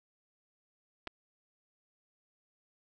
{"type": "clicks", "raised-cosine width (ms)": 0.3, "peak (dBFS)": -24, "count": 2, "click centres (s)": [1.072, 1.075], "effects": []}